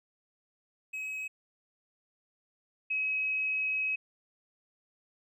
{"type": "tone pair in turn", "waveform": ["triangle", "sine"], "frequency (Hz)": [2551, 2551], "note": ["D#7", "D#7"], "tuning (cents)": [43, 43], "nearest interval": "unison", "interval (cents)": 0, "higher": "neither", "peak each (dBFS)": [-33, -28], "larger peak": "second", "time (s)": [[0.93, 1.28], [2.9, 3.96]], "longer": "second", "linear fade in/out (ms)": 10, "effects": []}